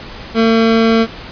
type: tone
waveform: 25% pulse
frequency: 226.1 Hz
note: A3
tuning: 47 cents sharp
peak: -5 dBFS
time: 0.34-1.07 s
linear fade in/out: 50 ms
effects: pink hiss -31 dBFS RMS until 1.31 s + resampled to 11025 Hz